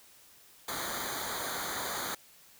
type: noise with comb filter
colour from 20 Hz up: pink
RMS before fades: -36 dBFS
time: 0.68-2.15 s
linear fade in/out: 5 ms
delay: 0.37 ms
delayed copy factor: -0.95
effects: white hiss -58 dBFS RMS until 2.59 s